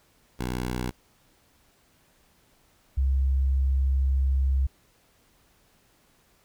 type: tone pair in turn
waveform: 10% pulse / sine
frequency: 61.8 / 66.82 Hz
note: B1 / C2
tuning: +2 / +37 cents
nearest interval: minor second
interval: 135 cents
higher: second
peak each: -20 dBFS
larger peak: neither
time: 0.39-0.91 / 2.97-4.67 s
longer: second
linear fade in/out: 10 ms
effects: pink hiss -63 dBFS RMS until 6.44 s